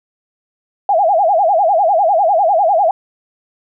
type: tone with vibrato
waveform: sine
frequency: 727 Hz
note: F#5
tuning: 31 cents flat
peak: -9 dBFS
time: 0.89-2.91 s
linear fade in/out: 2 ms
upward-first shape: sine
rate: 10 Hz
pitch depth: 240 cents each way
effects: none